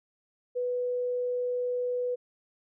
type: tone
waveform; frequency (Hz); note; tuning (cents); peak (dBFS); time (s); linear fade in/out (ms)
sine; 493.9; B4; 0; -27; 0.55-2.16; 20
effects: none